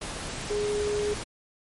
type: tone in noise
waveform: sine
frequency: 415.3 Hz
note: G#4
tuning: in tune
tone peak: -25 dBFS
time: 0.5-1.14 s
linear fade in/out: 10 ms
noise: pink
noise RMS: -35 dBFS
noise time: 0.01-1.24 s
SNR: +7 dB
effects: MP3 48 kbps